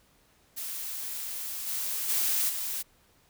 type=noise with level steps; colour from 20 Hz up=blue; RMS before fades=-36 / -32 / -27 / -33 dBFS; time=0.56-2.83 s; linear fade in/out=20 ms; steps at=1.66 / 2.08 / 2.48 s; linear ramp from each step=20 ms; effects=pink hiss -64 dBFS RMS until 3.29 s